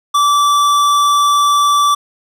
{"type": "tone with tanh clipping", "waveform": "sine", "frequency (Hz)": 1161, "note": "D6", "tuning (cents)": -20, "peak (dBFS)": -11, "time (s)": [0.14, 1.95], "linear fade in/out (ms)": 10, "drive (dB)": 18, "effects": []}